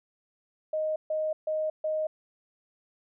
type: tone bursts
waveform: sine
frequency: 622.3 Hz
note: D#5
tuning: in tune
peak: -26 dBFS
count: 4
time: 0.73-2.07 s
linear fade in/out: 5 ms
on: 230 ms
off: 140 ms
effects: none